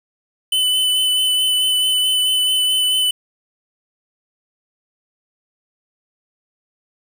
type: tone with vibrato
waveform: square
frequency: 3014 Hz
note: F#7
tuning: 31 cents sharp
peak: -15 dBFS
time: 0.52-3.11 s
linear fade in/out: 5 ms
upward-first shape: sine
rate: 4.6 Hz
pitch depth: 14 cents each way
effects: 7-bit